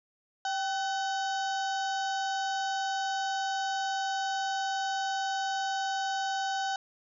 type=harmonic tone with a mistuned harmonic; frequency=754 Hz; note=F#5; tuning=32 cents sharp; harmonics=1 / 2 / 4 / 5 / 6 / 7 / 8 / 9; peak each=-30 / -36 / -42 / -44 / -46 / -47 / -48 / -49 dBFS; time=0.45-6.76 s; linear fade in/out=2 ms; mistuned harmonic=1; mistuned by=+58 cents; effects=none